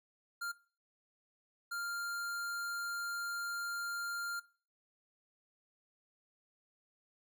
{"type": "tone bursts at uneven times", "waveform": "square", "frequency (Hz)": 1396.9, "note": "F6", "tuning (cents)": 0, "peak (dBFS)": -38, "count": 2, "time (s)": [[0.41, 0.52], [1.71, 4.4]], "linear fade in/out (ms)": 10, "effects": ["noise-tail reverb RT60 0.4 s tail -19 dB re dry"]}